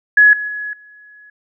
sine tone with level steps, 1687 Hz, G#6, 27 cents sharp, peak -5 / -20 / -22 / -40 dBFS, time 0.17-1.3 s, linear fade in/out 5 ms, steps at 0.33 / 0.48 / 0.73 s, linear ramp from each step 2 ms, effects none

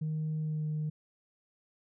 sine tone with pitch glide, 155.56 to 153.15 Hz, D#3 to D#3, 0 to -27 cents, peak -29 dBFS, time 0.01-0.9 s, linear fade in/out 10 ms, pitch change -27 cents, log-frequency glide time 0.39-0.65 s, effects tanh soft clip ceiling -28 dBFS

